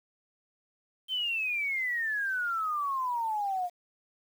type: exponential sweep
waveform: sine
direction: down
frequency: 3136 to 698.5 Hz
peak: -28 dBFS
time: 1.08-3.7 s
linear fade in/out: 50 ms
effects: 9-bit